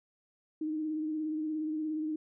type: tone with vibrato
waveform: sine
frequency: 310 Hz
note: D#4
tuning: 6 cents flat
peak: -31 dBFS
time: 0.61-2.16 s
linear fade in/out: 5 ms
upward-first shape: sine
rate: 17 Hz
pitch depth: 32 cents each way
effects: none